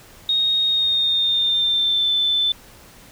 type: tone with pitch glide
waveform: sine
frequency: 3729 to 3526 Hz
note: A#7 to A7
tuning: 0 to +3 cents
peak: -16 dBFS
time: 0.29-2.52 s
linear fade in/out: 2 ms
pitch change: -97 cents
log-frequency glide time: 0.67-2.12 s
effects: pink hiss -46 dBFS RMS until 3.11 s